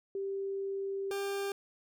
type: tone pair in turn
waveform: sine / 40% pulse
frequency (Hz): 392 / 397.5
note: G4 / G4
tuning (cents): 0 / +24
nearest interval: unison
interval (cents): 24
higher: second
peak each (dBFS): -33 / -32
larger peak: second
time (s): 0.15-1.11 / 1.11-1.52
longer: first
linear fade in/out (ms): 2
effects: none